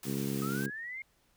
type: noise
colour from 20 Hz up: white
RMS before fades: -44 dBFS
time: 0.03-0.66 s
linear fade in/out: 2 ms
type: harmonic tone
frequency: 68.6 Hz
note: C#2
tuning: 17 cents flat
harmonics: 2 / 3 / 4 / 5 / 6 / 7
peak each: -37 / -35 / -38 / -41 / -42 / -48 dBFS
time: 0.04-0.71 s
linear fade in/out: 50 ms
type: linear sweep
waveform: sine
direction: up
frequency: 1244.5 to 2158 Hz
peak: -38 dBFS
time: 0.42-1.02 s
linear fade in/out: 2 ms
effects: pink hiss -70 dBFS RMS until 1.36 s